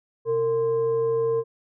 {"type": "tone with frequency modulation", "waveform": "sine", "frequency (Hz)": 456.4, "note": "A#4", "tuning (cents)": -37, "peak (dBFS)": -20, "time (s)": [0.25, 1.44], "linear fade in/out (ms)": 50, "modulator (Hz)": 583, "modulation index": 0.32, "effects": []}